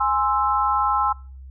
sine chord, Ab augmented, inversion none, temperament equal, 830.6 / 1046.5 / 1318.5 Hz, Ab5 / C6 / E6, 0 / 0 / 0 cents, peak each -22 dBFS, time 0-1.13 s, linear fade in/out 10 ms, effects noise-tail reverb RT60 0.4 s tail -24 dB re dry + added 66 Hz sine -37 dBFS peak until 1.5 s

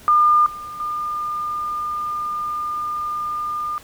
sine tone with level steps, 1207 Hz, D6, 47 cents sharp, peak -11 / -30 / -22 dBFS, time 0.08-3.78 s, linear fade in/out 0 ms, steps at 0.46 / 0.8 s, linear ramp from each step 2 ms, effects pink hiss -45 dBFS RMS until 3.83 s

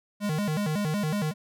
square tone with vibrato, 178.2 Hz, F3, 35 cents sharp, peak -26 dBFS, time 0.2-1.34 s, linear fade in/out 50 ms, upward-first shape square, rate 5.4 Hz, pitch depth 250 cents each way, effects none

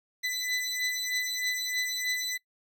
20% pulse beating tone pair, 1998 / 2001.2 Hz, B6 / B6, +20 / +22 cents, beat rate 3.2 Hz, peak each -26 / -28 dBFS, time 0.23-2.38 s, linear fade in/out 20 ms, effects noise-tail reverb RT60 0.1 s tail -21 dB re dry

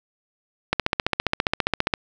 click train, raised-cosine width 0.3 ms, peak -3 dBFS, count 19, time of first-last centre 0.73-1.938 s, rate 14.9 Hz, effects none

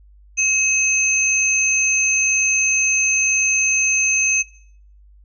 sine tone pair together, 2568 / 6269 Hz, E7 / G8, -46 / -1 cents, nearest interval octave + minor third, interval 1545 cents, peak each -18 dBFS, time 0.37-4.43 s, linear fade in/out 20 ms, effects noise-tail reverb RT60 0.6 s tail -20 dB re dry + added 50 Hz sine -45 dBFS peak until 5.24 s

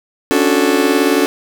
40% pulse chord, D major seventh, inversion third, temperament just, 275.3 / 293.7 / 367.1 / 440.5 Hz, C#4 / D4 / F#4 / A4, -12 / 0 / -14 / +2 cents, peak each -16 dBFS, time 0.31-1.26 s, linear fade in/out 0 ms, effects none

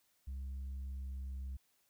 sine tone with pitch glide, 66.8 to 66.19 Hz, C2 to C2, +36 to +21 cents, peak -37 dBFS, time 0.27-1.57 s, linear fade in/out 10 ms, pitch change -15 cents, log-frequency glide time 0.77-1.34 s, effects tanh soft clip ceiling -39 dBFS + white hiss -75 dBFS RMS until 1.89 s

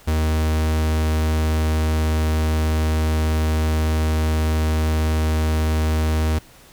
45% pulse tone, 78.3 Hz, D#2, 11 cents sharp, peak -17 dBFS, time 0.07-6.39 s, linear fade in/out 10 ms, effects pink hiss -48 dBFS RMS until 6.72 s

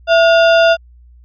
sine tone with sample-and-hold, 665 Hz, E5, 15 cents sharp, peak -6 dBFS, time 0.07-0.77 s, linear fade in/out 50 ms, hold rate 2100 Hz, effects added 60 Hz sine -40 dBFS peak until 1.24 s + resampled to 11025 Hz

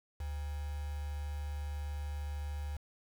sine tone with quantisation, 73.2 Hz, D2, 5 cents flat, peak -36 dBFS, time 0.2-2.77 s, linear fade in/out 5 ms, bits 8, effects none

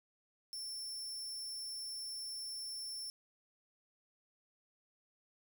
sawtooth tone, 5390 Hz, E8, 38 cents sharp, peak -39 dBFS, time 0.53-3.1 s, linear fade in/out 0 ms, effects none

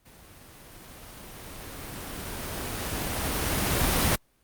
pink noise with level ramp, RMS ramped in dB -52 to -22 dBFS, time 0.05-4.16 s, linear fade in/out 10 ms, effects pink hiss -67 dBFS RMS until 4.43 s + Opus 32 kbps

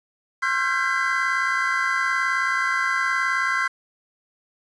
triangle tone cluster, 1064 / 1367 / 1546 / 1605 / 2023 Hz, C6 / F6 / G6 / G6 / B6, +29 / -37 / -24 / +40 / +41 cents, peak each -25 dBFS, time 0.42-3.68 s, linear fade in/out 10 ms, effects resampled to 22050 Hz + 8-bit

